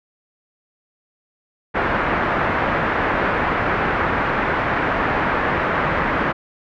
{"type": "low-pass noise", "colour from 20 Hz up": "white", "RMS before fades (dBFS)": -20, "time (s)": [1.74, 6.33], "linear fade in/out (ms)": 20, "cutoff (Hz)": 1800, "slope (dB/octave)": 24, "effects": []}